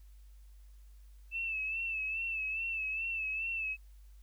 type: tone with vibrato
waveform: sine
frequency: 2637 Hz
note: E7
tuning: in tune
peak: -33 dBFS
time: 1.31-3.77 s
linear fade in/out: 50 ms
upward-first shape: sine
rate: 2.4 Hz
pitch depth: 54 cents each way
effects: added 50 Hz sine -52 dBFS peak until 4.22 s + white hiss -72 dBFS RMS until 4.22 s